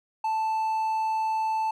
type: tone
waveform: triangle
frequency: 880 Hz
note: A5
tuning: in tune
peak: -22 dBFS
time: 0.24-1.71 s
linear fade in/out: 5 ms
effects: none